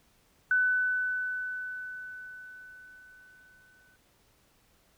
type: tone with exponential decay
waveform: sine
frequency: 1500 Hz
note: F#6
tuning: 23 cents sharp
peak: -21 dBFS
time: 0.51-3.96 s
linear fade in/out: 2 ms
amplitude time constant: 750 ms
effects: pink hiss -66 dBFS RMS until 4.97 s